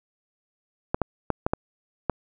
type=clicks; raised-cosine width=1 ms; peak=-8 dBFS; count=6; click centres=0.945 / 1.017 / 1.303 / 1.465 / 1.535 / 2.097 s; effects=none